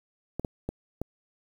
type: clicks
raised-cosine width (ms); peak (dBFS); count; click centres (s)
2; -17; 4; 0.396 / 0.448 / 0.69 / 1.016
effects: 8-bit